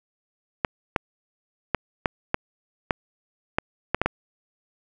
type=clicks; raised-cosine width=0.5 ms; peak=-5 dBFS; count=10; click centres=0.648 / 0.962 / 1.747 / 2.058 / 2.344 / 2.908 / 3.585 / 3.946 / 4.016 / 4.06 s; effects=none